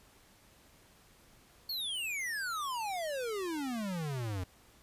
square exponential sweep, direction down, 4447 to 87.9 Hz, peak -35 dBFS, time 1.69-4.44 s, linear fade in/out 5 ms, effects pink hiss -62 dBFS RMS until 4.82 s + resampled to 32000 Hz

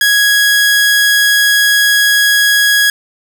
sawtooth tone, 1661.2 Hz, G#6, in tune, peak -4 dBFS, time 0.01-2.9 s, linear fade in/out 2 ms, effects none

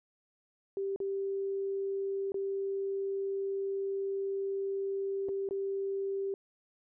sine tone with dropouts, 392 Hz, G4, in tune, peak -31 dBFS, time 0.77-6.34 s, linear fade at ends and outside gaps 1 ms, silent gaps 0.961-1.002 / 2.32-2.343 / 5.286-5.29 / 5.489-5.509 s, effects none

